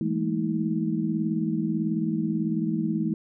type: tone cluster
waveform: sine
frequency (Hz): 166.3 / 207.7 / 226 / 319.9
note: E3 / G#3 / A3 / D#4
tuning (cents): +16 / 0 / +47 / +48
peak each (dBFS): -29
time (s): 0.01-3.14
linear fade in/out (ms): 2
effects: none